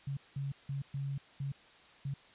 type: tone bursts at uneven times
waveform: sine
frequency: 138.59 Hz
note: C#3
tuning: in tune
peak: -34 dBFS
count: 6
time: 0.07-0.17 / 0.36-0.52 / 0.69-0.82 / 0.94-1.18 / 1.4-1.52 / 2.05-2.14 s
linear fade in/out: 5 ms
effects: white hiss -59 dBFS RMS until 2.34 s + resampled to 8000 Hz